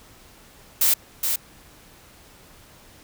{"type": "noise with echo", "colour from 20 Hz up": "blue", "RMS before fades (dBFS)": -18, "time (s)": [0.81, 0.94], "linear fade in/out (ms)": 5, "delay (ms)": 420, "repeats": 1, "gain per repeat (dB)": -5, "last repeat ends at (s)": 1.36, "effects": ["pink hiss -50 dBFS RMS until 3.03 s"]}